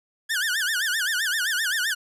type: tone with vibrato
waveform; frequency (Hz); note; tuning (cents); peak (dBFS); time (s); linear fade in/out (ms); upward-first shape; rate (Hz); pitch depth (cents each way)
sawtooth; 1621; G#6; -42; -19; 0.29-1.95; 20; sine; 7.7; 210
effects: resampled to 32000 Hz